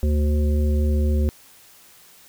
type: harmonic tone with a mistuned harmonic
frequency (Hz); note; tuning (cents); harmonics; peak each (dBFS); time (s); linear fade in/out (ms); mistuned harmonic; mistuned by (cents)
74.7; D2; +30; 1 / 3 / 5 / 7; -17 / -27 / -31 / -34; 0.03-1.29; 0; 1; -34
effects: white hiss -50 dBFS RMS until 2.28 s